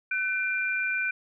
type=tone pair together; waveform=sine; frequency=1509.5 / 2382 Hz; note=F#6 / D7; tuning=+34 / +24 cents; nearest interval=minor sixth; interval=790 cents; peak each=-28 dBFS; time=0.11-1.11 s; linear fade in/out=5 ms; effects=none